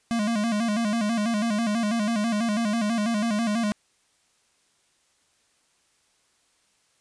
square tone with vibrato, 219.9 Hz, A3, 1 cent flat, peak -23 dBFS, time 0.11-3.72 s, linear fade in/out 0 ms, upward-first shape square, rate 6.1 Hz, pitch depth 95 cents each way, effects white hiss -66 dBFS RMS until 7 s + resampled to 22050 Hz

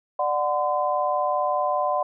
sine tone cluster, 592 / 737 / 1023 Hz, D5 / F#5 / C6, +14 / -7 / -39 cents, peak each -25 dBFS, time 0.19-2.03 s, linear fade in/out 5 ms, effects none

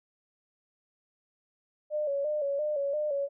sine tone with vibrato, 581 Hz, D5, 19 cents flat, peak -27 dBFS, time 1.9-3.29 s, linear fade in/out 50 ms, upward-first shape square, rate 2.9 Hz, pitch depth 64 cents each way, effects none

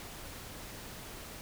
silence, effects pink hiss -46 dBFS RMS until 1.41 s

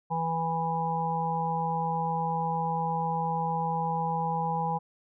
harmonic tone, 164.4 Hz, E3, 4 cents flat, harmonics 1 / 3 / 5 / 6, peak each -32 / -37 / -29 / -33 dBFS, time 0.1-4.79 s, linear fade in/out 20 ms, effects none

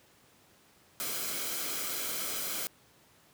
white noise with comb filter, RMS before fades -35 dBFS, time 1-2.67 s, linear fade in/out 0 ms, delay 1.1 ms, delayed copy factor -0.5, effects pink hiss -62 dBFS RMS until 3.33 s + high-pass 100 Hz 12 dB/octave

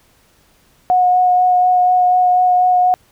sine tone with vibrato, 727 Hz, F#5, 31 cents flat, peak -9 dBFS, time 0.9-2.94 s, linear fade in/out 0 ms, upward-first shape sine, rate 4.1 Hz, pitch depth 11 cents each way, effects pink hiss -54 dBFS RMS until 3.11 s

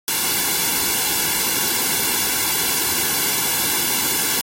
white noise with comb filter, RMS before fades -20 dBFS, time 0.08-4.41 s, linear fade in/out 0 ms, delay 1.6 ms, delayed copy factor -0.7, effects AAC 48 kbps

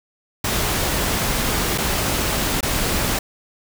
pink noise with dropouts, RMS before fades -21 dBFS, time 0.44-3.19 s, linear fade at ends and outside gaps 5 ms, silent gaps 1.778-1.782 / 2.608-2.628 s, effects none

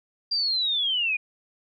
sine linear sweep, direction down, 4788 to 2408 Hz, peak -22 dBFS, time 0.31-1.17 s, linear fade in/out 10 ms, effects none

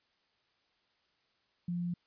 sine tone, 174.61 Hz, F3, in tune, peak -32 dBFS, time 1.68-1.94 s, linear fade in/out 5 ms, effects white hiss -74 dBFS RMS until 2.06 s + resampled to 11025 Hz

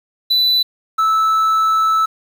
triangle tone pair in turn, 3984 / 1310.4 Hz, B7 / E6, +14 / -11 cents, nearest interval octave + perfect fifth, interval 1925 cents, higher first, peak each -10 dBFS, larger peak neither, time 0.3-0.63 / 0.98-2.06 s, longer second, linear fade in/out 10 ms, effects 7-bit

